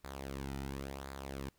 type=tone with flanger; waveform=sawtooth; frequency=68.2 Hz; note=C#2; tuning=28 cents flat; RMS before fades=-43 dBFS; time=0.04-1.49 s; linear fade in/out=0 ms; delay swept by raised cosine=0.34 to 1.84 ms; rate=0.94 Hz; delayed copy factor=-0.65; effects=pink hiss -73 dBFS RMS until 1.58 s